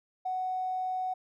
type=tone with tanh clipping; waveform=triangle; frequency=743 Hz; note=F#5; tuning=7 cents sharp; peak=-29 dBFS; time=0.25-1.14 s; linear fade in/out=10 ms; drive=2 dB; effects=none